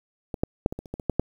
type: clicks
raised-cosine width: 2 ms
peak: -16 / -9 / -6 / -18 / -20 / -30 / -18 / -21 / -9 / -7 dBFS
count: 10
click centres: 0.342 / 0.435 / 0.661 / 0.725 / 0.79 / 0.858 / 0.94 / 0.998 / 1.097 / 1.196 s
effects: 8-bit